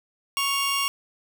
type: tone pair together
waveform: sawtooth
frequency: 1108.7 / 2794 Hz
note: C#6 / F7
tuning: 0 / 0 cents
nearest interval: octave + major third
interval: 1600 cents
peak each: -22 dBFS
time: 0.37-0.88 s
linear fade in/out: 0 ms
effects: none